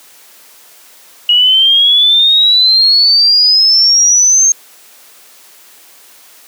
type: exponential sweep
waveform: sine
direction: up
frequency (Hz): 2889 to 6440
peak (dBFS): -5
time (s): 1.29-4.52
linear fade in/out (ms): 2
effects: white hiss -41 dBFS RMS until 6.47 s + high-pass 300 Hz 12 dB/octave